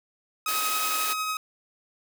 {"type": "tone with tremolo", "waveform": "sawtooth", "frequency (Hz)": 1267, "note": "D#6", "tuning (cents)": 31, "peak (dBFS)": -22, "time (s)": [0.46, 1.37], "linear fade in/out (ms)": 2, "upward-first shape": "triangle", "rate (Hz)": 11, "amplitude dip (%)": 30}
{"type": "high-pass noise", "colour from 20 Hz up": "white", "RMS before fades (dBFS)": -30, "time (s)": [0.47, 1.14], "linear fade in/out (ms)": 20, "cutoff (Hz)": 260, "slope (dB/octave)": 96}
{"effects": []}